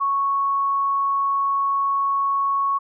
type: tone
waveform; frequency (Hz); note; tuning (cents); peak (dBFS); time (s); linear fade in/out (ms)
sine; 1107; C#6; -3; -18; 0-2.79; 20
effects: none